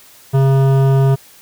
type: tone with hard clipping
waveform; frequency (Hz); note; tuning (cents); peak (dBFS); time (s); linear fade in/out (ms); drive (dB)
sine; 135.3; C#3; -42; -11; 0.33-1.16; 20; 14
effects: white hiss -44 dBFS RMS until 1.41 s